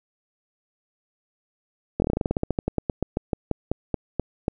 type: slowing click train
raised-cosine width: 2 ms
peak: -9 dBFS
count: 25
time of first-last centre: 2-4.481 s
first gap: 21 ms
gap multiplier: 1.12
effects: none